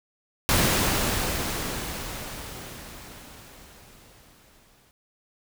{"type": "noise with exponential decay", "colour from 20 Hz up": "pink", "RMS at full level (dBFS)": -20, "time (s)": [0.49, 4.91], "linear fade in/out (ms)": 0, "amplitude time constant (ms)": 960, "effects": []}